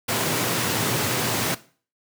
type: high-pass noise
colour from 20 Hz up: pink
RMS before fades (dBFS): -24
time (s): 0.08-1.55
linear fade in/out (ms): 10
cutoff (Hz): 100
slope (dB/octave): 48
effects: noise-tail reverb RT60 0.4 s tail -17 dB re dry